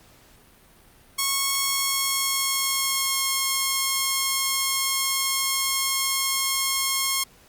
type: tone with pitch glide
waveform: 5% pulse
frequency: 1097 to 1078.8 Hz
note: C#6 to C#6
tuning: -18 to -47 cents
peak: -10 dBFS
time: 1.18-7.24 s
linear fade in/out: 10 ms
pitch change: -29 cents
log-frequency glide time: 1.6-3.29 s
effects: pink hiss -54 dBFS RMS until 7.48 s + Opus 48 kbps

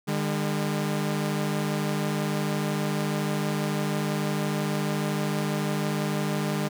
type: tone pair together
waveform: sawtooth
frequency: 150 / 202.1 Hz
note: D3 / G#3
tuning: +37 / -47 cents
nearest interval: perfect fourth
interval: 516 cents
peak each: -24 dBFS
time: 0.07-6.69 s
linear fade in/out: 20 ms
effects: none

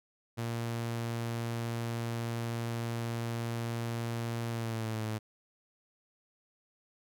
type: tone with pitch glide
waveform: sawtooth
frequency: 116.54 to 109.37 Hz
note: A#2 to A2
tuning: 0 to -10 cents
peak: -29 dBFS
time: 0.37-5.19 s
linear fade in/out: 20 ms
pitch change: -110 cents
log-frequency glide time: 4.5-5.04 s
effects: none

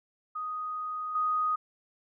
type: tone with level steps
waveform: sine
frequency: 1246 Hz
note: D#6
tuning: 2 cents sharp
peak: -32 / -25 dBFS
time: 0.35-1.56 s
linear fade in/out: 10 ms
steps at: 1.15 s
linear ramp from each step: 5 ms
effects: none

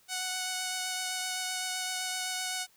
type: tone with vibrato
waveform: 5% pulse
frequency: 740 Hz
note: F#5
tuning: in tune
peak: -20 dBFS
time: 0.08-2.67 s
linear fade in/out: 50 ms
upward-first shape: triangle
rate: 7.8 Hz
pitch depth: 12 cents each way
effects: white hiss -64 dBFS RMS until 2.76 s

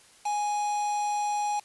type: tone with quantisation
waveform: triangle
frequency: 830.6 Hz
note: G#5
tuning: in tune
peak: -24 dBFS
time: 0.25-1.6 s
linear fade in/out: 10 ms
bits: 6
effects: white hiss -56 dBFS RMS until 1.64 s + resampled to 24000 Hz

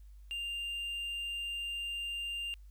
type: tone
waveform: triangle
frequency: 2794 Hz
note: F7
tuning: in tune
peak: -34 dBFS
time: 0.31-2.54 s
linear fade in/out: 0 ms
effects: added 50 Hz sine -50 dBFS peak until 2.7 s + white hiss -75 dBFS RMS until 2.7 s

